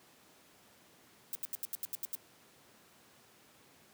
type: noise bursts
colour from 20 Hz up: violet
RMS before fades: -37 dBFS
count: 9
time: 1.33-2.151 s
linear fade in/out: 0 ms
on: 21 ms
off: 79 ms
effects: pink hiss -62 dBFS RMS until 3.93 s + high-pass 150 Hz 12 dB/octave